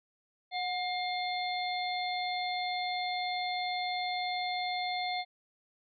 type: harmonic tone with a mistuned harmonic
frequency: 707 Hz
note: F5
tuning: 21 cents sharp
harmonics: 1 / 3 / 5 / 6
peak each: -33 / -38 / -40 / -41 dBFS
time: 0.51-5.25 s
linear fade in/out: 50 ms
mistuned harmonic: 1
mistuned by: +53 cents
effects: none